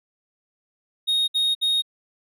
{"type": "tone bursts", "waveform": "triangle", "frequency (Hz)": 3729, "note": "A#7", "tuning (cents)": 0, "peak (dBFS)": -17, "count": 3, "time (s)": [1.07, 1.822], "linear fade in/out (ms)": 20, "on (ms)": 210, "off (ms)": 61, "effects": []}